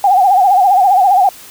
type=tone with vibrato; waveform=sine; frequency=767 Hz; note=G5; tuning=38 cents flat; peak=-6 dBFS; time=0.04-1.29 s; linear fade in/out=2 ms; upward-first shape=sine; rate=15 Hz; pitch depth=110 cents each way; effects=white hiss -36 dBFS RMS until 1.5 s